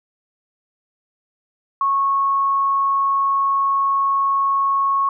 sine tone, 1100 Hz, C#6, 14 cents flat, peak -15 dBFS, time 1.81-5.09 s, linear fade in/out 2 ms, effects none

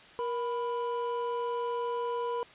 triangle tone pair together, 472.8 / 990 Hz, A#4 / B5, +24 / +4 cents, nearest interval octave + minor second, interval 1280 cents, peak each -30 / -32 dBFS, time 0.19-2.43 s, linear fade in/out 0 ms, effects white hiss -53 dBFS RMS until 2.54 s + resampled to 8000 Hz

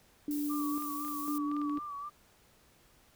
sine tone with tremolo, 293.7 Hz, D4, in tune, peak -31 dBFS, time 0.28-1.79 s, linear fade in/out 2 ms, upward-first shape square, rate 1 Hz, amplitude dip 55%
violet noise, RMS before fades -43 dBFS, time 0.31-1.38 s, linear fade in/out 0 ms
sine tone with vibrato, 1160 Hz, D6, 22 cents flat, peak -38 dBFS, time 0.49-2.1 s, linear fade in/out 20 ms, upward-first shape sine, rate 3.9 Hz, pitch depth 54 cents each way
clicks, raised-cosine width 0.3 ms, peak -35 dBFS, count 8, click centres 0.823 / 1.049 / 1.081 / 1.515 / 1.566 / 1.616 / 1.696 / 1.773 s
effects pink hiss -64 dBFS RMS until 3.15 s

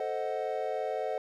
triangle chord, A diminished seventh, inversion none, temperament equal with one note detuned, 440 / 523.3 / 625.5 / 740 Hz, A4 / C5 / Eb5 / Gb5, 0 / 0 / +9 / 0 cents, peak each -34 dBFS, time 0-1.18 s, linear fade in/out 2 ms, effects none

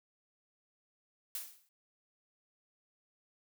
blue noise with exponential decay, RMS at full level -37 dBFS, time 1.35-1.69 s, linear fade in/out 1 ms, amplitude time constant 73 ms, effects none

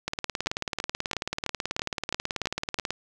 two click trains, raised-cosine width 0.2 ms, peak -11 / -10 dBFS, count 53 / 8, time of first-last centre 0.08-2.906 / 0.47-2.788 s, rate 18.4 / 3.02 Hz, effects none

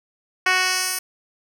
10% pulse tone with band-pass filter sweep, 370 Hz, F#4, in tune, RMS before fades -21 dBFS, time 0.46-0.99 s, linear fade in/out 5 ms, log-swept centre 2200 to 12000 Hz, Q 0.89, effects none

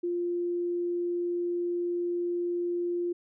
sine tone, 349.2 Hz, F4, in tune, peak -27 dBFS, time 0.03-3.13 s, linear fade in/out 10 ms, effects none

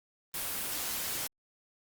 white noise, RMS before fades -35 dBFS, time 0.34-1.27 s, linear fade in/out 2 ms, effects Opus 32 kbps

